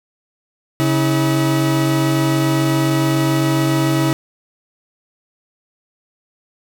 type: tone pair together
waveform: 40% pulse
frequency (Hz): 137.7 / 322.6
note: C#3 / E4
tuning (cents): -11 / -37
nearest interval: octave + minor third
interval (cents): 1474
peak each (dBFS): -16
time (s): 0.8-4.13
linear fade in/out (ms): 0
effects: none